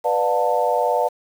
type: chord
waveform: sine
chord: B half-diminished seventh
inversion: none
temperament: just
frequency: 493.9 / 592.7 / 711.2 / 889 Hz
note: B4 / D5 / F5 / A5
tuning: 0 / +16 / +31 / +18 cents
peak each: -22 dBFS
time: 0.04-1.09 s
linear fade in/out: 20 ms
effects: 7-bit